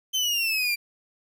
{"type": "exponential sweep", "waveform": "30% pulse", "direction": "down", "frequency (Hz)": [3109, 2349], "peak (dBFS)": -20, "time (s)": [0.13, 0.76], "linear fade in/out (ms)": 20, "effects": []}